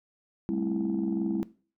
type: chord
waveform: sine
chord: A minor seventh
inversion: third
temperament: just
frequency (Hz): 198 / 220 / 264 / 330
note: G3 / A3 / C4 / E4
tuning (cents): +18 / 0 / +16 / +2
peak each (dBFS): -30 / -33 / -33 / -29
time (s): 0.49-1.43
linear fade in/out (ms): 0
effects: noise-tail reverb RT60 0.4 s tail -20 dB re dry + tanh soft clip ceiling -20 dBFS